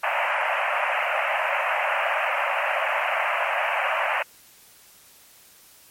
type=band-pass noise; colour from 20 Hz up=pink; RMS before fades=-24 dBFS; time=0.03-4.23 s; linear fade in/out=10 ms; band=560 to 2800 Hz; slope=96 dB/octave; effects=white hiss -52 dBFS RMS until 5.9 s + MP3 64 kbps